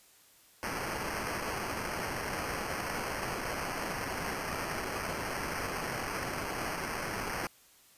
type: noise with sample-and-hold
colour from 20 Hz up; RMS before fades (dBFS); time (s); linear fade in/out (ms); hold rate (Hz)
violet; -36; 0.63-7.47; 0; 3675
effects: white hiss -61 dBFS RMS until 7.97 s + resampled to 32000 Hz